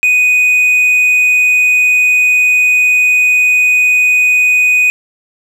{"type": "tone", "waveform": "triangle", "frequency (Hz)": 2489, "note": "D#7", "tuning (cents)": 0, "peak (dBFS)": -5, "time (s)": [0.03, 4.9], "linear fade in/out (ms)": 0, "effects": []}